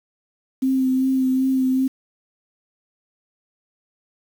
sine tone with vibrato, 261.6 Hz, C4, in tune, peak -16 dBFS, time 0.62-1.88 s, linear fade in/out 10 ms, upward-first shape sine, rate 2.6 Hz, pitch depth 18 cents each way, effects 7-bit

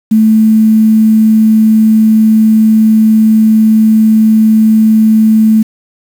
sine tone with quantisation, 218.9 Hz, A3, 9 cents flat, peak -3 dBFS, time 0.11-5.63 s, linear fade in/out 10 ms, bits 5, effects none

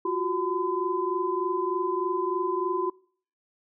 sine tone cluster, 351.6 / 374.9 / 1014 Hz, F4 / F#4 / B5, +12 / +23 / +45 cents, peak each -29 dBFS, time 0.05-2.9 s, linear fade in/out 5 ms, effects noise-tail reverb RT60 0.5 s tail -23 dB re dry

